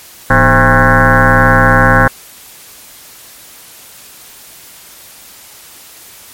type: tone with frequency modulation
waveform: sine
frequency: 803 Hz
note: G5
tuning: 41 cents sharp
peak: -4 dBFS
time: 0.3-2.08 s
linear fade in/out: 5 ms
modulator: 139 Hz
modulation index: 6.6
effects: white hiss -36 dBFS RMS until 6.33 s + MP3 64 kbps